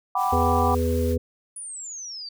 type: chord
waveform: sine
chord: G major seventh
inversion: third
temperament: equal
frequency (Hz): 740 / 784 / 987.8 / 1174.7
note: F#5 / G5 / B5 / D6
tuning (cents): 0 / 0 / 0 / 0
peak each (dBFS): -26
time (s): 0.15-0.75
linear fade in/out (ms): 5
type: band-stop noise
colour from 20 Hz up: white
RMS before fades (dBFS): -42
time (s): 0.16-1.17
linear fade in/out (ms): 50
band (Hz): 230 to 800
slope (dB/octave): 48
type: harmonic tone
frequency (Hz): 82.41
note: E2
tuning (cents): 0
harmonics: 1 / 3 / 5 / 6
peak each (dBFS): -23 / -27 / -28 / -27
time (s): 0.32-1.18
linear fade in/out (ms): 10
type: exponential sweep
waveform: sine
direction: down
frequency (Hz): 9956 to 4556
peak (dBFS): -33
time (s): 1.56-2.29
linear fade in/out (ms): 5
effects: none